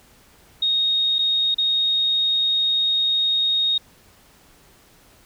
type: tone with dropouts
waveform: sine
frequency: 3729 Hz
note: A#7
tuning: in tune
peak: -17 dBFS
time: 0.62-3.78 s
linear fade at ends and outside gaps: 5 ms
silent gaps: 1.185-1.189 / 1.545-1.582 s
effects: pink hiss -53 dBFS RMS until 5.25 s